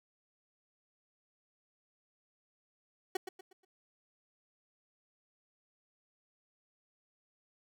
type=tone with echo; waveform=30% pulse; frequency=375.8 Hz; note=F#4; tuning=27 cents sharp; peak=-28 dBFS; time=3.15-3.17 s; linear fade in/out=5 ms; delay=120 ms; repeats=4; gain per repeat=-9 dB; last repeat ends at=3.65 s; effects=none